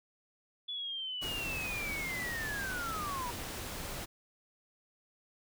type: linear sweep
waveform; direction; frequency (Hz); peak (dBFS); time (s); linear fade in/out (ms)
sine; down; 3448 to 940; -36; 0.68-3.31; 10
type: noise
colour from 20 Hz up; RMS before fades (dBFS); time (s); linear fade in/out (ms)
pink; -41; 1.21-4.06; 20
effects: none